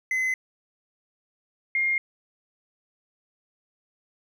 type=tone pair in turn; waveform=triangle / sine; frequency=2041 / 2125 Hz; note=C7 / C7; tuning=-44 / +26 cents; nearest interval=minor second; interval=70 cents; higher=second; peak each=-21 dBFS; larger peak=neither; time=0.11-0.34 / 1.75-1.98 s; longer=neither; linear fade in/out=2 ms; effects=none